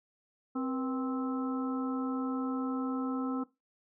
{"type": "harmonic tone with a mistuned harmonic", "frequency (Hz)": 261.6, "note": "C4", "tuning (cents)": 0, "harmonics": [1, 2, 3, 4, 5], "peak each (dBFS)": [-31, -42, -45, -46, -41], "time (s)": [0.55, 3.44], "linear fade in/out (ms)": 10, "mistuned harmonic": 2, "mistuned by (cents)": -130, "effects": ["noise-tail reverb RT60 0.2 s tail -17 dB re dry"]}